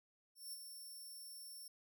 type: tone with ADSR envelope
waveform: 5% pulse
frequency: 5420 Hz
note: E8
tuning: 47 cents sharp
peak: -39 dBFS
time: 0.35-1.68 s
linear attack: 180 ms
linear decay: 27 ms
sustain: -6 dB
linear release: 5 ms
effects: none